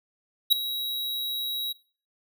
square tone with ADSR envelope, 3856 Hz, B7, 42 cents flat, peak -13 dBFS, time 0.5-1.73 s, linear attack 25 ms, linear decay 4 ms, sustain -16 dB, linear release 15 ms, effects noise-tail reverb RT60 0.4 s tail -19 dB re dry

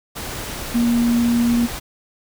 sine tone in noise, 236.6 Hz, A#3, 26 cents sharp, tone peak -14 dBFS, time 0.74-1.67 s, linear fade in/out 20 ms, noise pink, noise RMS -29 dBFS, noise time 0.15-1.8 s, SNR +12 dB, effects none

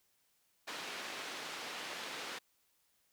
white band-pass noise, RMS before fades -44 dBFS, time 0.67-2.39 s, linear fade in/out 10 ms, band 250 to 3500 Hz, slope 12 dB/octave, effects white hiss -75 dBFS RMS until 3.12 s

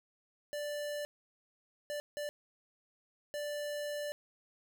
square tone bursts at uneven times, 587.3 Hz, D5, in tune, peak -37 dBFS, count 4, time 0.53-1.05 / 1.9-2 / 2.17-2.29 / 3.34-4.12 s, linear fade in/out 0 ms, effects none

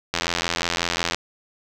click train, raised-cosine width 0.2 ms, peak -4 dBFS, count 87, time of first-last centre 0.14-1.146 s, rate 85.5 Hz, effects none

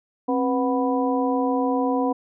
harmonic tone with a mistuned harmonic, 246.9 Hz, B3, in tune, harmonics 1 / 2 / 3 / 4, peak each -22 / -25 / -27 / -28 dBFS, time 0.28-2.13 s, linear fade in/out 10 ms, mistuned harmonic 1, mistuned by +130 cents, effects none

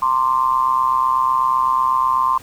sine tone with amplitude modulation, 1046.5 Hz, C6, in tune, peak -10 dBFS, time 0.02-2.38 s, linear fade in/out 5 ms, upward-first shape sine, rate 128 Hz, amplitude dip 85%, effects pink hiss -43 dBFS RMS until 2.42 s

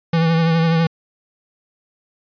square tone with vibrato, 164.5 Hz, E3, 3 cents flat, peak -14 dBFS, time 0.13-0.87 s, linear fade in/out 5 ms, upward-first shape triangle, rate 12 Hz, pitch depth 39 cents each way, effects resampled to 11025 Hz

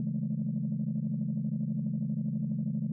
sine chord, A major seventh, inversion first, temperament equal, 138.59 / 164.81 / 207.7 / 220 Hz, C#3 / E3 / G#3 / A3, 0 / 0 / 0 / 0 cents, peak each -34 dBFS, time 0-2.92 s, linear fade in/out 2 ms, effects tanh soft clip ceiling -22 dBFS

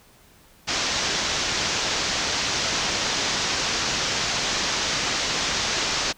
white low-pass noise, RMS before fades -25 dBFS, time 0.67-6.13 s, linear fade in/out 20 ms, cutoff 6500 Hz, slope 48 dB/octave, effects pink hiss -54 dBFS RMS until 6.17 s

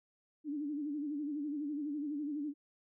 sine tone with vibrato, 293.7 Hz, D4, in tune, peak -35 dBFS, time 0.44-2.54 s, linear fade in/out 50 ms, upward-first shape sine, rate 12 Hz, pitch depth 86 cents each way, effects none

